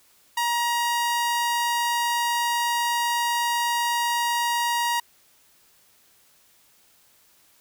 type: tone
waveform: sawtooth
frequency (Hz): 948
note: A#5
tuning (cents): +29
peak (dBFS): -18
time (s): 0.37-5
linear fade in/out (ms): 5
effects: white hiss -59 dBFS RMS until 7.6 s